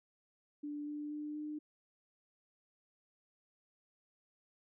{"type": "tone with pitch steps", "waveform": "sine", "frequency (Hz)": [293.7, 296.3, 298.8, 301.4], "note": ["D4", "D4", "D4", "D4"], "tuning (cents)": [0, 15, 30, 45], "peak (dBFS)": -39, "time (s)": [0.63, 1.59], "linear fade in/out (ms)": 10, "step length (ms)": 240, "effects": []}